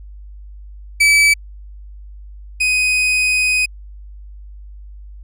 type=tone pair in turn; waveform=40% pulse; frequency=2300 / 2502 Hz; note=D7 / D#7; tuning=-37 / +9 cents; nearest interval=minor second; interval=146 cents; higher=second; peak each=-8 / -12 dBFS; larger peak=first; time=1-1.34 / 2.6-3.66 s; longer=second; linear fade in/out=10 ms; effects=added 50 Hz sine -33 dBFS peak until 5.23 s + low-pass 12000 Hz 12 dB/octave